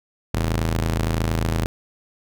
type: ring-modulated tone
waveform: sawtooth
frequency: 81.5 Hz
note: E2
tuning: 19 cents flat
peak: -13 dBFS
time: 0.34-1.66 s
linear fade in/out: 0 ms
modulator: 26.4 Hz
effects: none